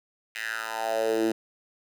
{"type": "tone with high-pass filter sweep", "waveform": "10% pulse", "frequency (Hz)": 112, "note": "A2", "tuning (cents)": 31, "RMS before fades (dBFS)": -28, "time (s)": [0.35, 1.32], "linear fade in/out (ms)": 5, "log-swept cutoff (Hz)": [2200, 280], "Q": 4.4, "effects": []}